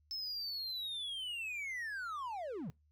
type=linear sweep; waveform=triangle; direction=down; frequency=5274 to 123.47 Hz; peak=-37 dBFS; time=0.11-2.7 s; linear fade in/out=0 ms; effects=noise-tail reverb RT60 0.2 s tail -22 dB re dry + added 75 Hz sine -68 dBFS peak until 2.91 s